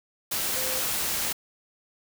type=tone in noise; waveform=sine; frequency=517 Hz; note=C5; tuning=21 cents flat; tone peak=-35 dBFS; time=0.56-0.81 s; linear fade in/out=10 ms; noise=white; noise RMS=-28 dBFS; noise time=0.31-1.33 s; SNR=-10 dB; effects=none